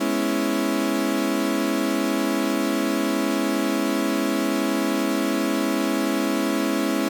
35% pulse chord, C# minor seventh, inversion second, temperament equal, 207.7 / 246.9 / 277.2 / 329.6 Hz, G#3 / B3 / C#4 / E4, 0 / 0 / 0 / 0 cents, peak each -26 / -27 / -23 / -24 dBFS, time 0-7.09 s, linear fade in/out 10 ms, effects none

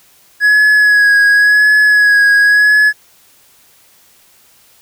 triangle tone with vibrato, 1676 Hz, G#6, 15 cents sharp, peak -4 dBFS, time 0.4-2.93 s, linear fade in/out 50 ms, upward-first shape sine, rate 0.92 Hz, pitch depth 26 cents each way, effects white hiss -48 dBFS RMS until 4.81 s

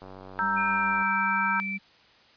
click train, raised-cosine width 1 ms, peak -30 dBFS, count 96, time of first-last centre 0.02-1.023 s, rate 94.7 Hz
sine chord, E diminished, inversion second, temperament equal, 932.3 / 1318.5 / 1568 Hz, Bb5 / E6 / G6, 0 / 0 / 0 cents, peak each -28 dBFS, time 0.39-1.6 s, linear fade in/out 0 ms
sine tone, 196 Hz, G3, in tune, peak -34 dBFS, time 0.41-1.79 s, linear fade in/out 20 ms
sine tone with pitch glide, 2402 to 2331 Hz, D7 to D7, +38 to -14 cents, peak -30 dBFS, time 0.56-1.78 s, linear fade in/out 20 ms, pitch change -52 cents, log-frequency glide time 0.67-1.08 s
effects white hiss -57 dBFS RMS until 2.36 s + resampled to 11025 Hz

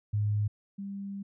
sine tone pair in turn, 104.5 / 198.3 Hz, G#2 / G3, +11 / +20 cents, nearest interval major seventh, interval 1109 cents, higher second, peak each -25 / -35 dBFS, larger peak first, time 0.13-0.48 / 0.78-1.23 s, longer second, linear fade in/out 10 ms, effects none

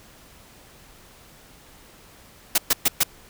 white noise bursts, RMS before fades -18 dBFS, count 4, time 2.55-3.034 s, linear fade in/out 5 ms, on 31 ms, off 120 ms, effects pink hiss -50 dBFS RMS until 3.29 s

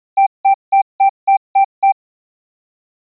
triangle tone bursts, 784 Hz, G5, in tune, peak -5 dBFS, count 7, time 0.17-1.922 s, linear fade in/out 10 ms, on 96 ms, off 180 ms, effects resampled to 8000 Hz

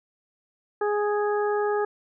harmonic tone, 415.3 Hz, G#4, in tune, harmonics 1 / 2 / 3 / 4, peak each -23 / -29 / -33 / -35 dBFS, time 0.81-1.85 s, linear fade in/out 5 ms, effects none

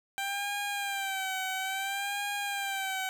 15% pulse tone with vibrato, 784 Hz, G5, in tune, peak -25 dBFS, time 0.18-3.09 s, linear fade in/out 0 ms, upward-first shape sine, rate 0.59 Hz, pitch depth 63 cents each way, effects none

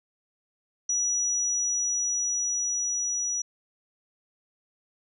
sine tone with level ramp, 5850 Hz, F#8, 21 cents flat, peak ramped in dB -23 to -26 dBFS, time 0.89-3.42 s, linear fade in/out 5 ms, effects none

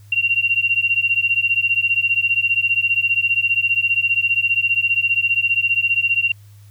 sine beating tone pair, 2752 / 2767 Hz, F7 / F7, -26 / -17 cents, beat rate 15 Hz, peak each -18 dBFS, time 0.12-6.32 s, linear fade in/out 5 ms, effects added 102 Hz sine -41 dBFS peak until 6.7 s + white hiss -56 dBFS RMS until 6.7 s

